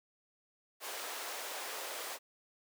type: high-pass noise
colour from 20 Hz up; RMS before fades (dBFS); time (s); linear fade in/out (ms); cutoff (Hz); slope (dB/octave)
pink; -42; 0.8-2.19; 50; 450; 24
effects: none